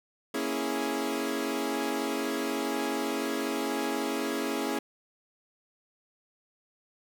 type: chord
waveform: sawtooth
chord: A# half-diminished seventh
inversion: none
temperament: equal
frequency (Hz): 233.1 / 277.2 / 329.6 / 415.3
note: A#3 / C#4 / E4 / G#4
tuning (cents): 0 / 0 / 0 / 0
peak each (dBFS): -33 / -29 / -31 / -30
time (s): 0.34-4.79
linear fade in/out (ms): 5
effects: none